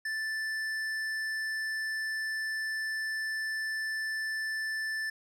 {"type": "tone with tanh clipping", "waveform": "sine", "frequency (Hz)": 1760, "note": "A6", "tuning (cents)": 0, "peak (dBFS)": -33, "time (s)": [0.05, 5.1], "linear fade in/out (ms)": 5, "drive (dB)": 12, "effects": []}